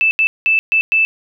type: tone bursts at uneven times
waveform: sine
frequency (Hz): 2637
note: E7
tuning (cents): 0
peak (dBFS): -10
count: 5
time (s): 0.01-0.11 / 0.19-0.27 / 0.46-0.59 / 0.72-0.81 / 0.92-1.05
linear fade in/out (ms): 0
effects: none